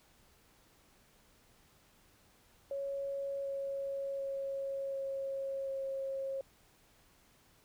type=tone with pitch steps; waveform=sine; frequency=554.4 / 550.9 / 547.4 / 543.9 / 540.5 Hz; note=C#5 / C#5 / C#5 / C#5 / C#5; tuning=0 / -11 / -22 / -33 / -44 cents; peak=-35 dBFS; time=2.71-6.41 s; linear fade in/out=2 ms; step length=740 ms; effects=pink hiss -66 dBFS RMS until 7.64 s